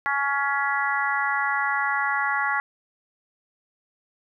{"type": "harmonic tone", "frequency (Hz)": 280, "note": "C#4", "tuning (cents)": 18, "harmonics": [3, 4, 5, 6, 7], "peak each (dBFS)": [-28, -28, -28, -28, -28], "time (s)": [0.06, 2.6], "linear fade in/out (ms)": 0, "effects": []}